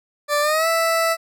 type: tone with pitch glide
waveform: 20% pulse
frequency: 587.3 to 659.2 Hz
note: D5 to E5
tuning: 0 to 0 cents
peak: -12 dBFS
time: 0.28-1.17 s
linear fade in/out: 50 ms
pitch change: +200 cents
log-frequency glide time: 0.41-0.67 s
effects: none